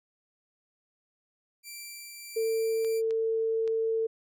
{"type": "tone with tremolo", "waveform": "10% pulse", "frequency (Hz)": 2349, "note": "D7", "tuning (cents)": 0, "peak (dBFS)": -31, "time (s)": [1.63, 3.02], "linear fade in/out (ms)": 50, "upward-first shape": "triangle", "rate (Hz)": 1.5, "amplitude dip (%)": 30}
{"type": "tone", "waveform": "sine", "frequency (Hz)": 448.4, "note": "A4", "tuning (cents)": 33, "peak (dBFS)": -25, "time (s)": [2.36, 4.07], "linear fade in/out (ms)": 10}
{"type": "clicks", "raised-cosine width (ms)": 0.2, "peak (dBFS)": -29, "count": 3, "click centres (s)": [2.847, 3.108, 3.677]}
{"effects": []}